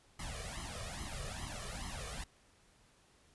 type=noise with flanger; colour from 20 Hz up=pink; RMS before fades=-43 dBFS; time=0.19-2.24 s; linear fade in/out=5 ms; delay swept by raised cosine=0.97 to 1.72 ms; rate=2.4 Hz; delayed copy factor=+1; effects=pink hiss -67 dBFS RMS until 3.34 s + resampled to 24000 Hz